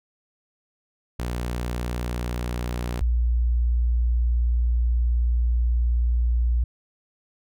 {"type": "tone pair in turn", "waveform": ["sawtooth", "sine"], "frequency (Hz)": [60.2, 59.34], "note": ["B1", "A#1"], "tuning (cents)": [-44, 31], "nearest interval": "unison", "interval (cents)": 25, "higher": "first", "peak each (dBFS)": [-22, -18], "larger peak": "second", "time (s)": [[1.19, 3.01], [3.01, 6.64]], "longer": "second", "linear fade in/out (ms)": 5, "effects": []}